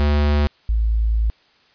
square / sine tone pair in turn, 73.42 / 55 Hz, D2 / A1, 0 / 0 cents, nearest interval perfect fourth, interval 500 cents, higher first, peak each -15 dBFS, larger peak neither, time 0-0.47 / 0.69-1.3 s, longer second, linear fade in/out 0 ms, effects white hiss -56 dBFS RMS until 1.74 s + resampled to 11025 Hz

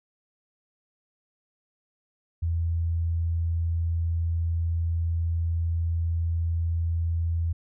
sine tone, 83.5 Hz, E2, 23 cents sharp, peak -23 dBFS, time 2.42-7.53 s, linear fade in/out 10 ms, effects none

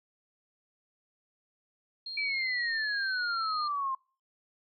sine tone, 4226 Hz, C8, 16 cents sharp, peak -36 dBFS, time 2.06-3.68 s, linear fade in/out 5 ms
sine exponential sweep, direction down, 2349 to 1046.5 Hz, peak -29 dBFS, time 2.17-3.95 s, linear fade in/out 5 ms
effects noise-tail reverb RT60 0.4 s tail -26 dB re dry

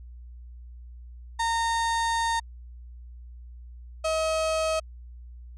35% pulse tone pair in turn, 919 / 637.3 Hz, A#5 / D#5, -25 / +41 cents, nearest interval tritone, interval 634 cents, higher first, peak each -22 dBFS, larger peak neither, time 1.39-2.4 / 4.04-4.8 s, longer first, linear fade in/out 10 ms, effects added 60 Hz sine -41 dBFS peak until 5.57 s + resampled to 22050 Hz

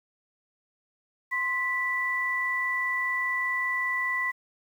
sine tone pair together, 1046 / 1971 Hz, C6 / B6, -1 / -4 cents, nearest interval major seventh, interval 1097 cents, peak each -32 / -26 dBFS, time 1.31-4.32 s, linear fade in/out 20 ms, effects 9-bit

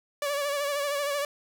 sawtooth tone with vibrato, 572 Hz, D5, 46 cents flat, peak -23 dBFS, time 0.22-1.25 s, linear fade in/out 2 ms, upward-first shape sine, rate 13 Hz, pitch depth 47 cents each way, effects none

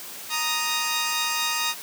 10% pulse tone pair together, 932.3 / 1244.5 Hz, A#5 / D#6, 0 / 0 cents, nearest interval perfect fourth, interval 500 cents, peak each -18 dBFS, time 0.29-1.75 s, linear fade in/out 50 ms, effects white hiss -38 dBFS RMS until 1.82 s + high-pass 150 Hz 12 dB/octave

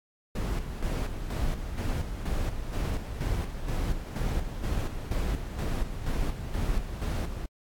brown noise with tremolo, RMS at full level -28 dBFS, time 0.35-7.46 s, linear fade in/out 5 ms, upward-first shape square, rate 2.1 Hz, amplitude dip 55%, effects AAC 64 kbps

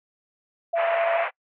sine tone, 673 Hz, E5, 36 cents sharp, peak -21 dBFS, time 0.73-1.24 s, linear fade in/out 10 ms
pink band-pass noise, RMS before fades -28 dBFS, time 0.75-1.31 s, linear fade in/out 50 ms, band 560 to 2600 Hz, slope 48 dB/octave
effects noise-tail reverb RT60 0.1 s tail -26 dB re dry

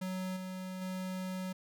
square tone with level steps, 185.9 Hz, F#3, 8 cents sharp, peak -36 / -40 / -37 dBFS, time 0.01-1.53 s, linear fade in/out 10 ms, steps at 0.36 / 0.81 s, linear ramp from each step 10 ms, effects none

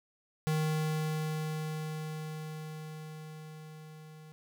square tone with level ramp, 155.56 Hz, D#3, in tune, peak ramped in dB -28 to -50 dBFS, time 0.47-4.32 s, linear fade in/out 0 ms, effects none

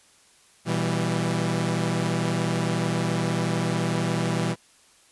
sawtooth chord, E minor, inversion second, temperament equal with one note detuned, 121.84 / 164.81 / 196 Hz, B2 / E3 / G3, -23 / 0 / 0 cents, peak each -24 / -22 / -25 dBFS, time 0.65-4.56 s, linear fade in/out 50 ms, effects white hiss -57 dBFS RMS until 5.11 s + resampled to 24000 Hz

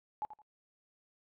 sine tone with echo, 850 Hz, G#5, 40 cents sharp, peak -33 dBFS, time 0.22-0.25 s, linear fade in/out 0 ms, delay 84 ms, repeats 2, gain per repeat -12 dB, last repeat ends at 0.418 s, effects noise-tail reverb RT60 0.1 s tail -26 dB re dry

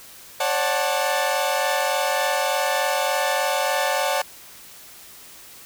sawtooth chord, D major seventh, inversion third, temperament equal with one note detuned, 543.9 / 587.3 / 740 / 880 Hz, C#5 / D5 / F#5 / A5, -33 / 0 / 0 / 0 cents, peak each -22 dBFS, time 0.4-4.22 s, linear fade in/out 5 ms, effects white hiss -44 dBFS RMS until 5.65 s

